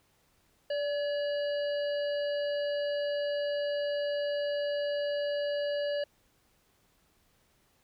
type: harmonic tone with a mistuned harmonic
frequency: 580 Hz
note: D5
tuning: 22 cents flat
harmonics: 1 / 3 / 5 / 7 / 8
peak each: -29 / -42 / -43 / -52 / -47 dBFS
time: 0.7-6.04 s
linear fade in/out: 5 ms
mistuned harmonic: 3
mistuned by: -40 cents
effects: pink hiss -69 dBFS RMS until 7.83 s